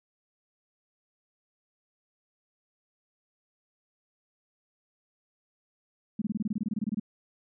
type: tone bursts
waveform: sine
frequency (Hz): 211.7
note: G#3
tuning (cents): +33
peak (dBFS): -26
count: 16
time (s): 6.19-6.998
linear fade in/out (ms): 5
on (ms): 28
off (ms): 24
effects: none